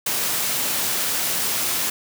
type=high-pass noise; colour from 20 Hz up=white; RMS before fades=-23 dBFS; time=0.06-1.9 s; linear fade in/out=5 ms; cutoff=100 Hz; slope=24 dB/octave; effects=none